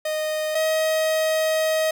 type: tone pair in turn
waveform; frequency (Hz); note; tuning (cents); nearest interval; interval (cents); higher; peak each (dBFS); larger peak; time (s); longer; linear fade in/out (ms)
45% pulse; 619 / 632; D#5 / D#5; -9 / +27; unison; 36; second; -23 / -19; second; 0.05-0.55 / 0.55-1.91; second; 5
effects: none